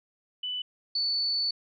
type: tone pair in turn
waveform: sine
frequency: 2987 / 4475 Hz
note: F#7 / C#8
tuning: +16 / +16 cents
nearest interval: perfect fifth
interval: 700 cents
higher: second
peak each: -30 / -25 dBFS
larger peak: second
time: 0.43-0.62 / 0.95-1.51 s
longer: second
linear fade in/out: 5 ms
effects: none